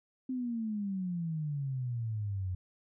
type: exponential sweep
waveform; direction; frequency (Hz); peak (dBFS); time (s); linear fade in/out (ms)
sine; down; 261.8 to 89.8; -32; 0.29-2.55; 5
effects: none